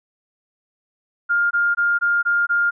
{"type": "tone bursts", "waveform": "sine", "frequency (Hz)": 1407, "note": "F6", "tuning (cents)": 12, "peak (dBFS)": -15, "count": 6, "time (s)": [1.29, 2.71], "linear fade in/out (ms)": 20, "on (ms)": 220, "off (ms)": 20, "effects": []}